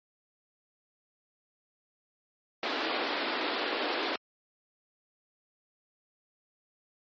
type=band-pass noise; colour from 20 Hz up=pink; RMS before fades=-32 dBFS; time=2.63-4.16 s; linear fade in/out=2 ms; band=270 to 4600 Hz; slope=48 dB/octave; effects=MP3 32 kbps